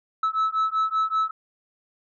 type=beating tone pair; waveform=sine; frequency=1300 / 1305.2 Hz; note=E6 / E6; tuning=-24 / -18 cents; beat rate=5.2 Hz; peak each=-22 dBFS; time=0.23-1.31 s; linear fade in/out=5 ms; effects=tanh soft clip ceiling -18 dBFS